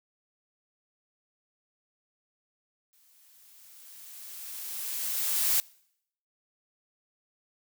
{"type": "noise with exponential growth", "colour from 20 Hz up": "blue", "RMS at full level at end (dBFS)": -24, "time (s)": [2.93, 5.6], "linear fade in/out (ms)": 0, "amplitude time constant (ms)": 580, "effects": ["noise-tail reverb RT60 0.7 s tail -24 dB re dry"]}